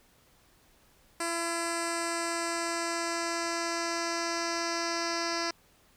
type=tone with low-pass filter sweep; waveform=10% pulse; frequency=336.9 Hz; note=E4; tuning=38 cents sharp; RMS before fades=-32 dBFS; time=1.2-5.51 s; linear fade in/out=5 ms; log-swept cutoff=8800 to 5500 Hz; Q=3.2; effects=pink hiss -63 dBFS RMS until 5.96 s